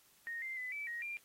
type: tone with pitch steps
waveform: sine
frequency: 1858 / 2087 / 2007 / 2310 / 1883 / 2386 Hz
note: A#6 / C7 / B6 / D7 / A#6 / D7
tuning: -6 / -5 / +27 / -29 / +17 / +27 cents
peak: -39 dBFS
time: 0.27-1.17 s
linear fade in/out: 0 ms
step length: 150 ms
effects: white hiss -67 dBFS RMS until 1.24 s + AAC 48 kbps